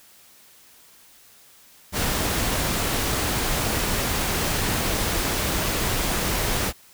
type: noise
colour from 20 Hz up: pink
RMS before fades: -24 dBFS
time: 1.92-6.73 s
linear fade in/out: 50 ms
effects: white hiss -52 dBFS RMS until 6.93 s